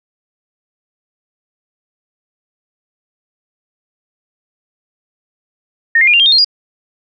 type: tone with pitch steps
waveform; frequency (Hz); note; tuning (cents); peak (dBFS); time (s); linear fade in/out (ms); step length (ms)
sine; 1838 / 2111 / 2425 / 2786 / 3200 / 3676 / 4223 / 4851; A#6 / C7 / D#7 / F7 / G7 / A#7 / C8 / D#8; -25 / +15 / -45 / -5 / +35 / -25 / +15 / -45; -6; 5.95-6.446; 5; 62
effects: none